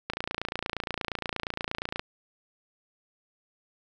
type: click train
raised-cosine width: 0.3 ms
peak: -14 dBFS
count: 55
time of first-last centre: 0.1-1.995 s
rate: 28.5 Hz
effects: none